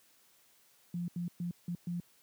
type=tone bursts at uneven times; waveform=sine; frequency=174.1 Hz; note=F3; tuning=5 cents flat; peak=-33 dBFS; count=5; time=0.94-1.08 / 1.16-1.28 / 1.4-1.51 / 1.68-1.75 / 1.87-2 s; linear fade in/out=2 ms; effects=white hiss -66 dBFS RMS until 2.22 s + high-pass 100 Hz 12 dB/octave